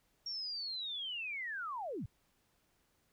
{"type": "linear sweep", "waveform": "sine", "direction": "down", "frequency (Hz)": [5588, 76.6], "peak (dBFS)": -38, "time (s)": [0.26, 2.06], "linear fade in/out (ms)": 5, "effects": ["pink hiss -75 dBFS RMS until 3.12 s"]}